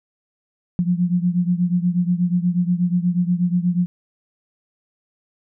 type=beating tone pair; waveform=sine; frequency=174.61 / 182.91 Hz; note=F3 / F#3; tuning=0 / -20 cents; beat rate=8.3 Hz; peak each=-18 / -21 dBFS; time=0.79-3.86 s; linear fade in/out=0 ms; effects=none